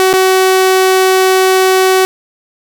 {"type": "tone with dropouts", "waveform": "sawtooth", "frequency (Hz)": 376.4, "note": "F#4", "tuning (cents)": 30, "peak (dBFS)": -3, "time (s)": [0, 2.05], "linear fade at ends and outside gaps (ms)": 0, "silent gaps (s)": [0.13, 0.137], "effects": []}